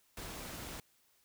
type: noise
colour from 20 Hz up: pink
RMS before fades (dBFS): -45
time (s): 0.17-0.8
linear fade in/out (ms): 2
effects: white hiss -71 dBFS RMS until 1.24 s